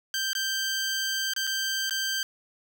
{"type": "tone with dropouts", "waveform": "15% pulse", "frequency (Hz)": 1568, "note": "G6", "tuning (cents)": 0, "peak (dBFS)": -20, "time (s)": [0.14, 2.23], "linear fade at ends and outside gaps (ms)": 1, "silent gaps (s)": [[0.332, 0.351], [1.336, 1.363], [1.469, 1.473], [1.896, 1.908]], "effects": []}